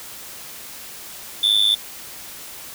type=tone with amplitude modulation; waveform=triangle; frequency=3520 Hz; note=A7; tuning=in tune; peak=-9 dBFS; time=1.43-1.75 s; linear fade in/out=5 ms; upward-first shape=sine; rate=104 Hz; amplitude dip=85%; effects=white hiss -37 dBFS RMS until 2.74 s